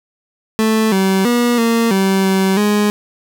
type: tone with pitch steps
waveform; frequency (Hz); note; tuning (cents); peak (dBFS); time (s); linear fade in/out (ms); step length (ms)
30% pulse; 219.7 / 191.5 / 240.6 / 230.3 / 192.6 / 191.4 / 208; A3 / G3 / B3 / A#3 / G3 / G3 / G#3; -2 / -40 / -45 / -21 / -30 / -41 / +3; -9; 0.59-2.9; 0; 330
effects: none